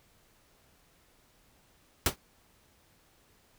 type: noise with exponential decay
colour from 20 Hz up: pink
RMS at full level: -20 dBFS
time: 2.06-2.16 s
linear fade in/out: 2 ms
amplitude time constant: 21 ms
effects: pink hiss -65 dBFS RMS until 3.58 s